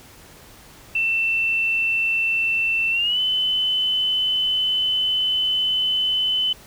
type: tone with pitch glide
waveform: sine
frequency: 2680 to 3026 Hz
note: E7 to F#7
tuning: +28 to +38 cents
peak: -18 dBFS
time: 0.95-6.53 s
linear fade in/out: 5 ms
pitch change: +210 cents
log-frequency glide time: 2.91-3.2 s
effects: pink hiss -46 dBFS RMS until 6.66 s